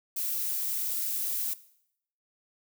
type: noise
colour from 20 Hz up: violet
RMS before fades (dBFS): -31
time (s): 0.16-1.54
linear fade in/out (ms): 10
effects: noise-tail reverb RT60 0.7 s tail -17 dB re dry